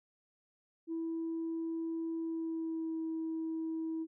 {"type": "tone with pitch glide", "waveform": "sine", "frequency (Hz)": [328.2, 322.9], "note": ["E4", "E4"], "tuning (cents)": [-8, -36], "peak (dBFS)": -33, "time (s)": [0.87, 4.07], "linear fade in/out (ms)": 50, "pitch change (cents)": -28, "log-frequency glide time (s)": [2.18, 3.01], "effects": ["tanh soft clip ceiling -31 dBFS"]}